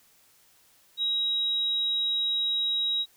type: tone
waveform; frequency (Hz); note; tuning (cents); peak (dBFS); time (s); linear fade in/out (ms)
sine; 3825; A#7; +44; -24; 0.97-3.06; 50
effects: white hiss -61 dBFS RMS until 3.16 s